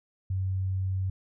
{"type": "tone", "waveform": "sine", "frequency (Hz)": 94.6, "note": "F#2", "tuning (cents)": 39, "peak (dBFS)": -26, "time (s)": [0.3, 1.1], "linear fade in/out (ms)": 5, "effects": []}